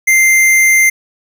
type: tone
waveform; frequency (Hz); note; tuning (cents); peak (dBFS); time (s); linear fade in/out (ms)
square; 2090; C7; -2; -7; 0.07-0.9; 10
effects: none